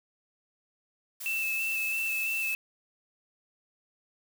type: noise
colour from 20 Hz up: blue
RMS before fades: -39 dBFS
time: 1.2-2.55 s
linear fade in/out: 10 ms
type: tone with vibrato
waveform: sine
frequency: 2637 Hz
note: E7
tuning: in tune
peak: -28 dBFS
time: 1.26-2.55 s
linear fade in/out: 0 ms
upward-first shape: square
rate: 3 Hz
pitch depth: 17 cents each way
effects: none